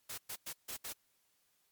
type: noise bursts at uneven times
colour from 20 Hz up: white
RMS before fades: -43 dBFS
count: 5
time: 0.09-0.18 / 0.29-0.36 / 0.46-0.53 / 0.68-0.77 / 0.84-0.93 s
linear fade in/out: 10 ms
effects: white hiss -75 dBFS RMS until 1.71 s + MP3 96 kbps